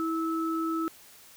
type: tone pair together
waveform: sine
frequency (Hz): 325.8 / 1303.2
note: E4 / E6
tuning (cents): -20 / -20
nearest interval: 2 octaves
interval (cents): 2400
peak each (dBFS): -28 / -32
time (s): 0-0.88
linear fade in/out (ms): 0
effects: white hiss -53 dBFS RMS until 1.36 s